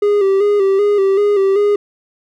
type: tone with vibrato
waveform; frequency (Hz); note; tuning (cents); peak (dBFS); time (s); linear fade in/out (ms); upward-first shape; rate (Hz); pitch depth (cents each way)
triangle; 400; G4; +35; -8; 0.02-1.76; 5; square; 2.6; 49
effects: none